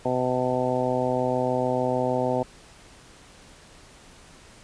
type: harmonic tone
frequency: 126.6 Hz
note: B2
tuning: 43 cents sharp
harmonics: 1 / 2 / 3 / 4 / 5 / 6 / 7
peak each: -32 / -29 / -31 / -27 / -28 / -32 / -31 dBFS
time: 0.05-2.43 s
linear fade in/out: 5 ms
effects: pink hiss -50 dBFS RMS until 4.63 s + resampled to 22050 Hz